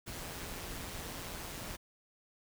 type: noise with amplitude modulation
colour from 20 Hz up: pink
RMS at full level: -41 dBFS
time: 0.06-1.77 s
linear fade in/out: 20 ms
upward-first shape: sine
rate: 174 Hz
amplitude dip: 45%
effects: none